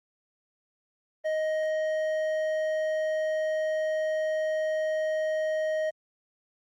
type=tone with hard clipping; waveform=triangle; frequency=625 Hz; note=D#5; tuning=8 cents sharp; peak=-27 dBFS; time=1.24-5.91 s; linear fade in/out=20 ms; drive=10 dB; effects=Opus 24 kbps